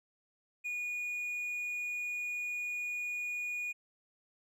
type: tone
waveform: triangle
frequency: 2451 Hz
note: D#7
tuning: 27 cents flat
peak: -33 dBFS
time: 0.64-3.73 s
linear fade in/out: 20 ms
effects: none